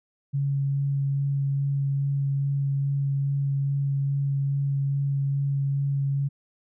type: tone with vibrato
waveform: sine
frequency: 139.2 Hz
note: C#3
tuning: 8 cents sharp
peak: -22 dBFS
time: 0.33-6.29 s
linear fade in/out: 20 ms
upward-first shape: sine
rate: 2.4 Hz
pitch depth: 9 cents each way
effects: none